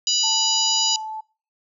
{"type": "harmonic tone", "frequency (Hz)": 981, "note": "B5", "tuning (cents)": -12, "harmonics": [3, 4, 5, 6, 7], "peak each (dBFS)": [-24, -26, -22, -29, -24], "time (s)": [0.07, 0.96], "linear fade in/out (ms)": 2}
{"type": "tone with pitch glide", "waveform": "sine", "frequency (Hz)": [880, 871.9], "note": ["A5", "A5"], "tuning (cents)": [0, -16], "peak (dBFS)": -28, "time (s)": [0.23, 1.21], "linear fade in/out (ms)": 10, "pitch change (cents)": -16, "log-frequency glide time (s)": [0.87, 1.01]}
{"effects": ["noise-tail reverb RT60 0.4 s tail -25 dB re dry"]}